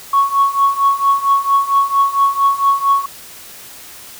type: tone with tremolo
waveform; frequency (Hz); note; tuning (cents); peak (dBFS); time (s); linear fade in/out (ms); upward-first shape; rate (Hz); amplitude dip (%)
sine; 1108.7; C#6; 0; -6; 0.13-3.06; 5; triangle; 4.4; 90
effects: tanh soft clip ceiling -4 dBFS + white hiss -36 dBFS RMS until 4.19 s